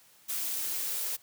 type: noise with high-pass filter sweep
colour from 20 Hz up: blue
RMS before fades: -33 dBFS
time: 0.28-1.17 s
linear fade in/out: 20 ms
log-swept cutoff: 220 to 480 Hz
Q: 2.8
effects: white hiss -60 dBFS RMS until 1.22 s + high-pass 80 Hz 12 dB/octave